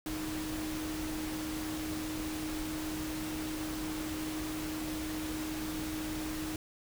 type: tone in noise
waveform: sine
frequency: 311.1 Hz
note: D#4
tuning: in tune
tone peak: -36 dBFS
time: 0.06-6.56 s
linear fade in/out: 2 ms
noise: pink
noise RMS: -41 dBFS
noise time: 0.06-6.56 s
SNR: +2 dB
effects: none